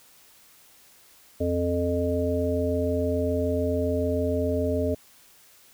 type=harmonic tone; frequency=87.31 Hz; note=F2; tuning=in tune; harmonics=1 / 3 / 5 / 7; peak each=-28 / -28 / -28 / -28 dBFS; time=1.4-4.95 s; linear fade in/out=10 ms; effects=white hiss -55 dBFS RMS until 5.73 s